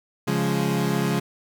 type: chord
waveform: 30% pulse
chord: Db major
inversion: none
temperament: equal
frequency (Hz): 138.59 / 174.61 / 207.7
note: Db3 / F3 / Ab3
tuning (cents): 0 / 0 / 0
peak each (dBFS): -23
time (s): 0.27-1.2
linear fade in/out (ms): 10
effects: none